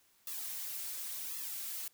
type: noise with flanger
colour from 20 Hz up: blue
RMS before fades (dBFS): -41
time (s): 0.27-1.88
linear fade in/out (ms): 2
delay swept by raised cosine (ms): 1.3 to 4.8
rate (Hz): 0.91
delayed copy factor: -0.95
effects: white hiss -69 dBFS RMS until 1.93 s